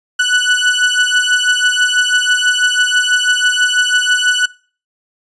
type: beating tone pair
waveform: 30% pulse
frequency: 1480 / 1486.1 Hz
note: F#6 / F#6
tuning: 0 / +7 cents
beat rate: 6.1 Hz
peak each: -11 dBFS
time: 0.19-4.46 s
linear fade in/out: 10 ms
effects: noise-tail reverb RT60 0.4 s tail -22 dB re dry + resampled to 22050 Hz